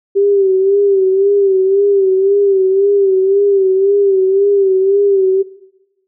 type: tone with vibrato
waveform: sine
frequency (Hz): 390.8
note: G4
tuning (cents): -5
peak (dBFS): -8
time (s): 0.15-5.43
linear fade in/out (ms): 20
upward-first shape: sine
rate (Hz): 1.9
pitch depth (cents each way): 62
effects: noise-tail reverb RT60 1.0 s tail -19 dB re dry